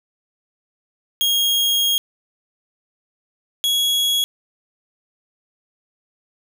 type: tone pair in turn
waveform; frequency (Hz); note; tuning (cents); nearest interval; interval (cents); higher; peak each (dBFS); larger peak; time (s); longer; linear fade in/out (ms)
40% pulse; 3267 / 3334; G#7 / G#7; -29 / +6; unison; 35; second; -15; neither; 1.21-1.98 / 3.64-4.24; first; 0
effects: none